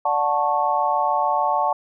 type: chord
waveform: sine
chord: D major seventh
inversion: none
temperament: just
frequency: 587.3 / 734.2 / 881 / 1101.2 Hz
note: D5 / F#5 / A5 / C#6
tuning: 0 / -14 / +2 / -12 cents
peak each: -26 / -23 / -21 / -24 dBFS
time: 0.05-1.73 s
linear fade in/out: 5 ms
effects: none